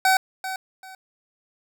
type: tone with echo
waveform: 25% pulse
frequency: 759 Hz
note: F#5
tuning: 44 cents sharp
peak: -12 dBFS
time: 0.05-0.17 s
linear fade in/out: 2 ms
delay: 390 ms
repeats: 2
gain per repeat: -12 dB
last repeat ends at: 0.95 s
effects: none